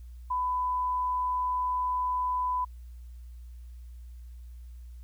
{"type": "tone", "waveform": "sine", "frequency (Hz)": 1000, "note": "B5", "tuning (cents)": 21, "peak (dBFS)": -26, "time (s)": [0.3, 2.65], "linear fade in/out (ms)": 10, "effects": ["added 60 Hz sine -42 dBFS peak until 5.03 s", "white hiss -69 dBFS RMS until 5.03 s"]}